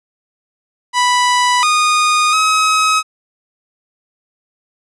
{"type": "tone with pitch steps", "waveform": "sawtooth", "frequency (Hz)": [987, 1230, 1274], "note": ["B5", "D#6", "D#6"], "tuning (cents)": [-1, -20, 41], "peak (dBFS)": -7, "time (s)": [0.93, 3.03], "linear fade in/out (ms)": 50, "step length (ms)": 700, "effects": ["resampled to 22050 Hz"]}